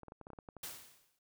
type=clicks; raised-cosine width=1 ms; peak=-35 dBFS; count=10; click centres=0.033 / 0.083 / 0.121 / 0.213 / 0.269 / 0.303 / 0.333 / 0.388 / 0.488 / 0.567 s
type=noise with exponential decay; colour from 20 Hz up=white; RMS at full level=-42 dBFS; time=0.63-1.19 s; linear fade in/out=5 ms; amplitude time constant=120 ms
effects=none